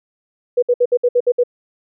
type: tone bursts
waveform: sine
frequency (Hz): 488.5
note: B4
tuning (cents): -19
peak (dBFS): -10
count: 8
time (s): 0.57-1.437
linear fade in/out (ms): 10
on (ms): 55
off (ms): 61
effects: none